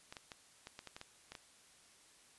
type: clicks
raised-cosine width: 0.2 ms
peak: -30 dBFS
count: 10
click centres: 0.125 / 0.168 / 0.318 / 0.671 / 0.791 / 0.873 / 0.965 / 1.014 / 1.32 / 1.352 s
effects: white hiss -64 dBFS RMS until 2.38 s + resampled to 24000 Hz